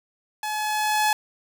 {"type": "tone with level ramp", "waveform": "sawtooth", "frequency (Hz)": 852, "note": "G#5", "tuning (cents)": 44, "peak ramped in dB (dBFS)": [-23, -14], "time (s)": [0.43, 1.13], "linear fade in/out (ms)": 2, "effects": []}